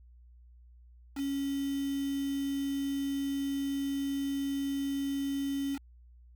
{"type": "tone with quantisation", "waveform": "sine", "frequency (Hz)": 277.2, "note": "C#4", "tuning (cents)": 0, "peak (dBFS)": -30, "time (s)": [1.15, 5.79], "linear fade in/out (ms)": 50, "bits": 7, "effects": ["added 60 Hz sine -53 dBFS peak until 6.35 s"]}